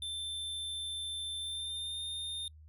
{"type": "tone with pitch glide", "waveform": "square", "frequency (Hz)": [3553, 3638], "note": ["A7", "A#7"], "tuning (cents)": [16, -43], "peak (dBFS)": -37, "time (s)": [0.02, 2.48], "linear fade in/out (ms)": 2, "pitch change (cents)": 41, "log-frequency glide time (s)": [1.39, 2.01], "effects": ["noise-tail reverb RT60 0.1 s tail -26 dB re dry", "added 77 Hz sine -52 dBFS peak until 2.68 s"]}